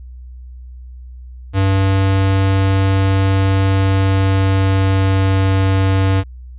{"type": "tone with pitch glide", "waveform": "square", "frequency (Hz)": [96.7, 96.09], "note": ["G2", "G2"], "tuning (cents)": [-23, -34], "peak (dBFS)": -12, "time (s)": [1.53, 6.24], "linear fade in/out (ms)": 50, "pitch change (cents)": -11, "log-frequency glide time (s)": [3.65, 5.65], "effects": ["added 62 Hz sine -31 dBFS peak until 6.58 s", "resampled to 8000 Hz"]}